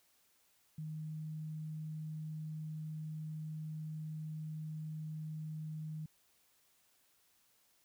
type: tone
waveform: sine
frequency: 155.56 Hz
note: D#3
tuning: in tune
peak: -40 dBFS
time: 0.78-6.06 s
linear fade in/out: 5 ms
effects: white hiss -72 dBFS RMS until 7.84 s